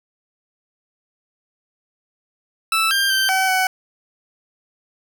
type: tone with pitch steps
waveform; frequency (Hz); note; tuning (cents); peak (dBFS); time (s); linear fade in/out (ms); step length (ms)
20% pulse; 1318 / 1591 / 1558 / 761 / 750; E6 / G6 / G6 / F#5 / F#5; -1 / +25 / -11 / +48 / +23; -11; 2.72-3.67; 2; 190
effects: none

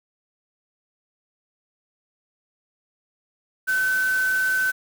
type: tone in noise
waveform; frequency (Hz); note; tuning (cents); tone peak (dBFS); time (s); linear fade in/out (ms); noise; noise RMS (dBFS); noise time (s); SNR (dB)
sine; 1523; F#6; +50; -19; 3.67-4.72; 20; white; -35; 3.67-4.72; +13
effects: none

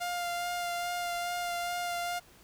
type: tone with vibrato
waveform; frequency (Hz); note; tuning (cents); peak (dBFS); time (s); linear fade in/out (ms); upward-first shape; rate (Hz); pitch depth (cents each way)
sawtooth; 701; F5; +6; -28; 0-2.2; 20; sine; 2.4; 14
effects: pink hiss -58 dBFS RMS until 2.43 s

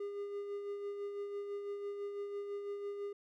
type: tone with tremolo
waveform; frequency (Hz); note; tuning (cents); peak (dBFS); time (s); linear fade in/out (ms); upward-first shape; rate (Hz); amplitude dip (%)
triangle; 405.3; G#4; -42; -35; 0-3.13; 5; sine; 6; 40
effects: none

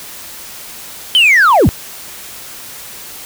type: linear sweep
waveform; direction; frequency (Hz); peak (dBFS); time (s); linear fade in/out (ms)
sine; down; 3136 to 35.08; -3; 1.15-1.69; 0
effects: tanh soft clip ceiling -4 dBFS + white hiss -31 dBFS RMS until 3.25 s

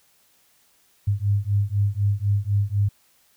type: beating tone pair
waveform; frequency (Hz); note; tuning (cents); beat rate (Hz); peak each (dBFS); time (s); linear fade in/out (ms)
sine; 99.5 / 103.5; G2 / G#2; +26 / -5; 4; -22; 1.07-2.89; 10
effects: white hiss -61 dBFS RMS until 3.36 s

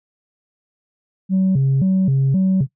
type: tone with vibrato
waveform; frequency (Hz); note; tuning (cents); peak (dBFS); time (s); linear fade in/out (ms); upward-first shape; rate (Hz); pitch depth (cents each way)
sine; 160; D#3; +49; -11; 1.29-2.67; 50; square; 1.9; 290
effects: noise-tail reverb RT60 0.1 s tail -18 dB re dry + tanh soft clip ceiling -11 dBFS

